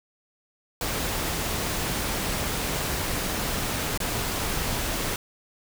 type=noise with dropouts; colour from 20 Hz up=pink; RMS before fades=-28 dBFS; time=0.81-5.16 s; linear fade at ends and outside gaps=2 ms; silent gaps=3.976-4.002 s; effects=none